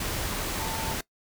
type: tone in noise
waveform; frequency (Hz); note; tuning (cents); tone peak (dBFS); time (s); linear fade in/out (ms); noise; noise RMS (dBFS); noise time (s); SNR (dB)
sine; 893; A5; +25; -35; 0.59-0.94; 5; pink; -31; 0-1.01; -7
effects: noise-tail reverb RT60 0.1 s tail -20 dB re dry